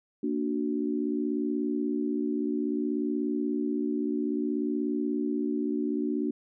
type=chord; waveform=sine; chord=Bb augmented; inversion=none; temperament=equal; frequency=233.1 / 293.7 / 370 Hz; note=Bb3 / D4 / F#4; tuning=0 / 0 / 0 cents; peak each=-31 / -29 / -33 dBFS; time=0.23-6.31 s; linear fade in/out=5 ms; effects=none